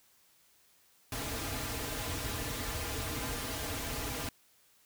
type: noise with comb filter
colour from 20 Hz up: pink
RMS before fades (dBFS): -37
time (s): 1.12-4.29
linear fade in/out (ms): 2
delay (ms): 5.4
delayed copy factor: -0.85
effects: white hiss -66 dBFS RMS until 4.85 s